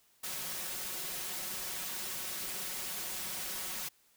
white noise with comb filter, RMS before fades -39 dBFS, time 0.23-3.89 s, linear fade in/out 10 ms, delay 5.4 ms, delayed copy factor +0.65, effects white hiss -68 dBFS RMS until 4.16 s

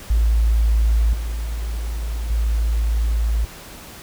sine tone with level steps, 55.6 Hz, A1, 19 cents sharp, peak -13 / -22 / -16 dBFS, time 0.1-3.45 s, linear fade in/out 5 ms, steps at 1.13 / 2.3 s, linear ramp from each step 2 ms, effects pink hiss -39 dBFS RMS until 4.02 s

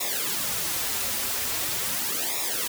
white noise with flanger, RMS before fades -28 dBFS, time 0-2.68 s, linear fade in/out 10 ms, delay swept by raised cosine 0.65 to 6.55 ms, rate 0.42 Hz, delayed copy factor -0.85, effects none

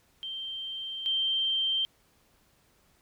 sine tone pair in turn, 3141 / 3141 Hz, G7 / G7, +3 / +3 cents, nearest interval unison, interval 0 cents, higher neither, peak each -34 / -25 dBFS, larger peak second, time 0.23-1.06 / 1.06-1.85 s, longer first, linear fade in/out 0 ms, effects pink hiss -66 dBFS RMS until 3.01 s

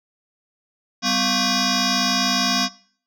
sine tone with frequency modulation, 2441 Hz, D#7, 34 cents flat, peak -15 dBFS, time 1.02-2.69 s, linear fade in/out 50 ms, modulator 449 Hz, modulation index 7.5, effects noise-tail reverb RT60 0.5 s tail -21 dB re dry + tanh soft clip ceiling -16 dBFS

